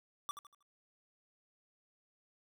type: tone with echo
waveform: square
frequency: 1164 Hz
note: D6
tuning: 16 cents flat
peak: -37 dBFS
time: 0.29-0.31 s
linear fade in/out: 0 ms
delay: 79 ms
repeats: 4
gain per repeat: -9 dB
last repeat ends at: 0.626 s
effects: none